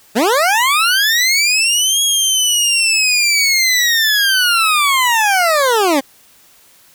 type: linear two-way sweep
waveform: 20% pulse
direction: up then down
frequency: 193.3 to 3322 to 257.6 Hz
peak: -6 dBFS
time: 0.15-6.01 s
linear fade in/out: 20 ms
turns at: 2.02 s
effects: white hiss -48 dBFS RMS until 6.94 s